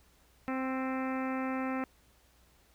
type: harmonic tone with a mistuned harmonic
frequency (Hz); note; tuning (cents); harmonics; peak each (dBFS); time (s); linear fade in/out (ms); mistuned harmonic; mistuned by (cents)
261.6; C4; 0; 1 / 2 / 3 / 4 / 5 / 6 / 7 / 8 / 9 / 10; -33 / -40 / -41 / -44 / -42 / -50 / -46 / -48 / -50 / -51; 0.48-1.84; 0; 5; +18
effects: added 60 Hz sine -66 dBFS peak until 2.74 s + pink hiss -66 dBFS RMS until 2.74 s